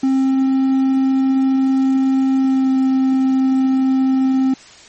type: tone with pitch glide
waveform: triangle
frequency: 265.9 to 263.6 Hz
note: C4 to C4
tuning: +28 to +13 cents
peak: -10 dBFS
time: 0.03-4.54 s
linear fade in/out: 5 ms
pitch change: -15 cents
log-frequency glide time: 2.4-2.7 s
effects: white hiss -42 dBFS RMS until 4.88 s + MP3 32 kbps